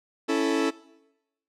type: chord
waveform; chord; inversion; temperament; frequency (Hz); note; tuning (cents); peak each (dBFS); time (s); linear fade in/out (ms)
40% pulse; A major; first; equal; 277.2 / 329.6 / 440; C#4 / E4 / A4; 0 / 0 / 0; -26; 0.28-0.71; 20
effects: noise-tail reverb RT60 0.9 s tail -20 dB re dry + low-pass 7000 Hz 12 dB/octave